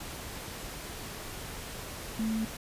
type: tone in noise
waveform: sine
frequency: 220.8 Hz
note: A3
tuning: 6 cents sharp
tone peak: -28 dBFS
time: 2.19-2.45 s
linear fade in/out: 5 ms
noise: pink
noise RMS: -41 dBFS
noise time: 0-2.57 s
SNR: +10 dB
effects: resampled to 32000 Hz